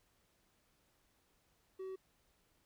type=tone; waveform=triangle; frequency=379 Hz; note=F#4; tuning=42 cents sharp; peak=-40 dBFS; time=1.79-1.96 s; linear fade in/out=10 ms; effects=pink hiss -75 dBFS RMS until 2.65 s